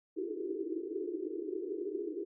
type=band-pass noise; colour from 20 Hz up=pink; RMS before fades=-38 dBFS; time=0.16-2.25 s; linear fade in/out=20 ms; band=310 to 430 Hz; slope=96 dB/octave; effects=none